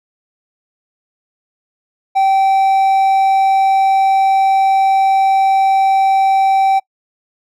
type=tone; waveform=triangle; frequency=775 Hz; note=G5; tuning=20 cents flat; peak=-7 dBFS; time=2.15-6.8 s; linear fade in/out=20 ms; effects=noise-tail reverb RT60 0.1 s tail -25 dB re dry